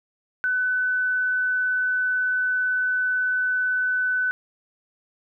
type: tone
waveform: sine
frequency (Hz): 1503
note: F#6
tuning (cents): +27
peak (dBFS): -20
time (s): 0.44-4.31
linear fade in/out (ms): 0
effects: none